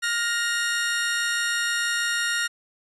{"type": "tone pair together", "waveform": "sawtooth", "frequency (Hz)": [1415.1, 1864.7], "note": ["F6", "A#6"], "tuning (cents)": [22, 0], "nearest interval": "perfect fourth", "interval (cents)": 478, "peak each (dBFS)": -22, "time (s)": [0.02, 2.48], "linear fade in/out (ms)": 20, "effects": ["resampled to 24000 Hz"]}